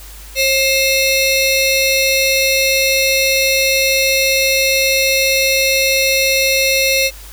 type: ring-modulated tone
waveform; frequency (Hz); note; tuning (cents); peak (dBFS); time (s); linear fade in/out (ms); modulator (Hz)
20% pulse; 1587; G6; +21; -4; 0.35-7.11; 50; 1050
effects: added 50 Hz sine -34 dBFS peak until 7.32 s + white hiss -38 dBFS RMS until 7.32 s